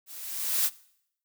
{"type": "noise with level ramp", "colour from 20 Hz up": "blue", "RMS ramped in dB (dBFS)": [-45, -22], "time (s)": [0.06, 0.7], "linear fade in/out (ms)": 50, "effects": ["noise-tail reverb RT60 0.7 s tail -21 dB re dry"]}